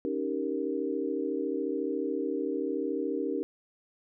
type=chord; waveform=sine; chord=Eb dominant seventh; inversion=third; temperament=equal; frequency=277.2 / 311.1 / 392 / 466.2 Hz; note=Db4 / Eb4 / G4 / Bb4; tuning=0 / 0 / 0 / 0 cents; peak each=-34 dBFS; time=0.05-3.43 s; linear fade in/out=0 ms; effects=none